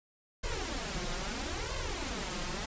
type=noise with flanger; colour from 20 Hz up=pink; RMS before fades=-36 dBFS; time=0.43-2.66 s; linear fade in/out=10 ms; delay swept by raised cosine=1.9 to 5.7 ms; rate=0.76 Hz; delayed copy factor=+0.9; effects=resampled to 16000 Hz